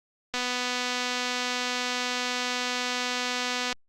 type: click train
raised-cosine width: 0.2 ms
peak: -12 dBFS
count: 841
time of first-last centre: 0.34-3.727 s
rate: 248 Hz
effects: Opus 48 kbps